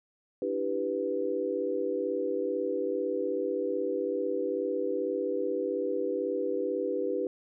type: chord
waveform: sine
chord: E minor seventh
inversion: third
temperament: equal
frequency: 293.7 / 329.6 / 392 / 493.9 Hz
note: D4 / E4 / G4 / B4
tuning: 0 / 0 / 0 / 0 cents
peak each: -36 / -37 / -32 / -31 dBFS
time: 0.42-7.27 s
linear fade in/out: 2 ms
effects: none